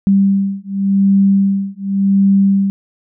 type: beating tone pair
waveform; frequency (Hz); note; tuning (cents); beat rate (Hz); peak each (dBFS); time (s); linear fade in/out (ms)
sine; 196 / 196.89; G3 / G3; 0 / +8; 0.89; -13; 0.07-2.7; 0
effects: none